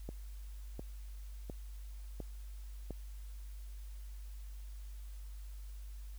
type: click train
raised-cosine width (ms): 2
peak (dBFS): -29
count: 5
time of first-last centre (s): 0.09-2.907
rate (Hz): 1.42
effects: added 50 Hz sine -44 dBFS peak until 6.18 s + white hiss -64 dBFS RMS until 6.18 s